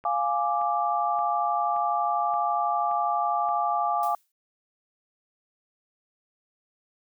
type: click train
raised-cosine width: 0.5 ms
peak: -33 dBFS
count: 7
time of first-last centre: 0.04-3.488 s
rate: 1.74 Hz
type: chord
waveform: sine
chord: D diminished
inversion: first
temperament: equal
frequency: 698.5 / 830.6 / 1174.7 Hz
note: F5 / Ab5 / D6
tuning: 0 / 0 / 0 cents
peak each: -27 dBFS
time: 0.05-4.15 s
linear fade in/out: 2 ms
type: noise with exponential decay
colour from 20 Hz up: blue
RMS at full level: -41 dBFS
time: 4.03-4.32 s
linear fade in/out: 1 ms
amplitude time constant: 63 ms
effects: none